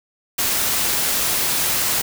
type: noise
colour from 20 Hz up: white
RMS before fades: -20 dBFS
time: 0.38-2.02 s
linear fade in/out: 10 ms
effects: none